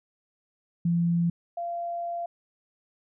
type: tone pair in turn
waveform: sine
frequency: 170.6 / 688.3 Hz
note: F3 / F5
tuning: -40 / -25 cents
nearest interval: 2 octaves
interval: 2415 cents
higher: second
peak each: -21 / -29 dBFS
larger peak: first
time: 0.85-1.3 / 1.57-2.26 s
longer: second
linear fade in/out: 5 ms
effects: none